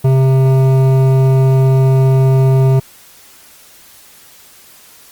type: tone with hard clipping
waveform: sine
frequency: 132.5 Hz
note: C3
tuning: 22 cents sharp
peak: -9 dBFS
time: 0.04-2.8 s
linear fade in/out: 10 ms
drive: 12 dB
effects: white hiss -42 dBFS RMS until 5.11 s + Opus 32 kbps